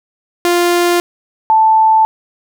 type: tone pair in turn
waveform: sawtooth / sine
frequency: 349.2 / 879.9 Hz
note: F4 / A5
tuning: 0 / 0 cents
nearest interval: octave + major third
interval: 1600 cents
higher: second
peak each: -6 dBFS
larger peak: neither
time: 0.45-1 / 1.5-2.05 s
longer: neither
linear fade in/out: 0 ms
effects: none